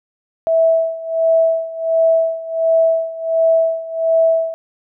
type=tone with tremolo; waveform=sine; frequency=654 Hz; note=E5; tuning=14 cents flat; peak=-9 dBFS; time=0.47-4.54 s; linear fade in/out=0 ms; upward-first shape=sine; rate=1.4 Hz; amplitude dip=85%; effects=none